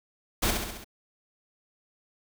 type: noise with echo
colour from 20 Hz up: pink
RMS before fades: -25 dBFS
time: 0.42-0.51 s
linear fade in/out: 10 ms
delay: 67 ms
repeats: 5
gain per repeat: -4 dB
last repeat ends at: 0.845 s
effects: none